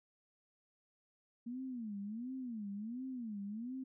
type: tone with vibrato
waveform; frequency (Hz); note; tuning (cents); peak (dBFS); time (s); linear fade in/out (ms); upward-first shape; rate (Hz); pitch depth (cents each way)
sine; 228.9; A#3; -31; -40; 1.46-3.84; 10; sine; 1.4; 240
effects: none